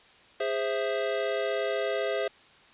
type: chord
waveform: square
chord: Ab augmented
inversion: none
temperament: equal with one note detuned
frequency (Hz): 411 / 523.3 / 659.3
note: Ab4 / C5 / E5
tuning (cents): -18 / 0 / 0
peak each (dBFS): -32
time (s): 0.4-2.28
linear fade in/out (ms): 5
effects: white hiss -56 dBFS RMS until 2.73 s + resampled to 8000 Hz